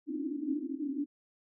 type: band-pass noise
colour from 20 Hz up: white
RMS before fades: -35 dBFS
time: 0.06-1.06 s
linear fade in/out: 50 ms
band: 270 to 310 Hz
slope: 96 dB/octave
effects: none